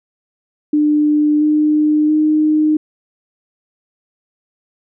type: tone with pitch steps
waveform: sine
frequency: 299.2 / 303 / 306.9 Hz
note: D4 / D#4 / D#4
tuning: +32 / -46 / -24 cents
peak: -10 dBFS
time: 0.73-2.77 s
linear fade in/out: 5 ms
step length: 680 ms
effects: none